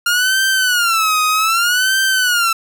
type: tone with vibrato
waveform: sawtooth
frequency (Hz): 1396.9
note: F6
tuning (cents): 0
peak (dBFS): -9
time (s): 0.06-2.53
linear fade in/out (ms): 5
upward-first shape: sine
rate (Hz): 0.64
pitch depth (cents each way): 190
effects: none